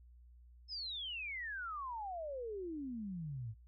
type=exponential sweep; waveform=sine; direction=down; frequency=5274 to 103.83 Hz; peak=-40 dBFS; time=0.68-3.55 s; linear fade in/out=50 ms; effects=added 60 Hz sine -57 dBFS peak until 3.67 s